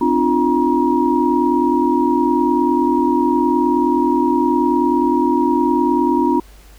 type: tone cluster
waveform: sine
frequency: 258.8 / 297.9 / 348.2 / 950 Hz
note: C4 / D4 / F4 / A#5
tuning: -19 / +25 / -5 / +33 cents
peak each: -18 dBFS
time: 0.01-6.4 s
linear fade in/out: 5 ms
effects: added 50 Hz sine -41 dBFS peak until 6.78 s + pink hiss -48 dBFS RMS until 6.78 s

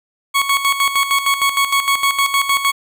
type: tone with tremolo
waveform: 20% pulse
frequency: 1108.7 Hz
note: C#6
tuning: in tune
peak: -7 dBFS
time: 0.34-2.72 s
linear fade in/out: 20 ms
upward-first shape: square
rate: 6.5 Hz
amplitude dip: 65%
effects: none

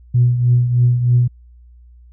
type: tone with tremolo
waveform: sine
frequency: 122.3 Hz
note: B2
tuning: 16 cents flat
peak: -7 dBFS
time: 0.14-1.28 s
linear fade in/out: 10 ms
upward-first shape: triangle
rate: 3.2 Hz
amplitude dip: 65%
effects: tanh soft clip ceiling -4 dBFS + added 60 Hz sine -41 dBFS peak until 2.12 s

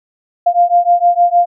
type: beating tone pair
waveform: sine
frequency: 696 / 702.5 Hz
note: F5 / F5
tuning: -6 / +10 cents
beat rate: 6.5 Hz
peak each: -11 dBFS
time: 0.46-1.46 s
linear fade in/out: 10 ms
effects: none

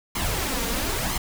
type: noise with flanger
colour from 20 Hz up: pink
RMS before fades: -26 dBFS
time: 0.15-1.18 s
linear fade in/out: 5 ms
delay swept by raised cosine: 0.95 to 4.35 ms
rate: 1 Hz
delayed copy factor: +0.65
effects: none

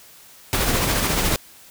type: noise with tremolo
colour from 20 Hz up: pink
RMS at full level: -19 dBFS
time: 0.53-1.36 s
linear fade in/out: 0 ms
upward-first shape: sine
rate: 14 Hz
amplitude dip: 35%
effects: white hiss -47 dBFS RMS until 1.7 s

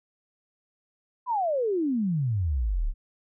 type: exponential sweep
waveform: sine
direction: down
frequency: 1034 to 30.87 Hz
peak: -23 dBFS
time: 1.26-2.94 s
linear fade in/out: 50 ms
effects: none

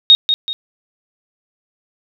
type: tone with echo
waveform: sine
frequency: 3729 Hz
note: A#7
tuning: in tune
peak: -3 dBFS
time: 0.1-0.15 s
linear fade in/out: 0 ms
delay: 190 ms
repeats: 2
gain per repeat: -8 dB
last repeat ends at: 0.53 s
effects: none

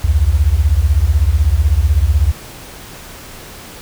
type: beating tone pair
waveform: sine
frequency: 65.6 / 81.6 Hz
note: C2 / E2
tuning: +5 / -17 cents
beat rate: 16 Hz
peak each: -12 dBFS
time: 0.04-2.32 s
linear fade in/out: 5 ms
effects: pink hiss -34 dBFS RMS until 3.81 s

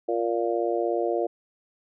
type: harmonic tone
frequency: 116.54 Hz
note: A#2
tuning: in tune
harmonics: 3 / 4 / 5 / 6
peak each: -27 / -28 / -29 / -30 dBFS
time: 0.08-1.27 s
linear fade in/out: 10 ms
effects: none

